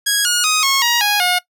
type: tone with pitch steps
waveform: 10% pulse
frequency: 1653 / 1439 / 1252.7 / 1090.6 / 949.4 / 826.5 / 719.5 Hz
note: G#6 / F#6 / D#6 / C#6 / A#5 / G#5 / F#5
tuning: -9 / -49 / +11 / -29 / +31 / -9 / -49 cents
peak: -5 dBFS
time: 0.06-1.39 s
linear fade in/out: 10 ms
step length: 190 ms
effects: noise-tail reverb RT60 0.1 s tail -20 dB re dry